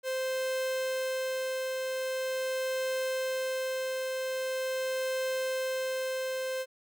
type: tone with tremolo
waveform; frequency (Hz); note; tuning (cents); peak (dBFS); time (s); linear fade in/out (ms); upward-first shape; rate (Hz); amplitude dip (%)
45% pulse; 521; C5; -7; -29; 0.03-6.66; 50; triangle; 0.43; 25
effects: none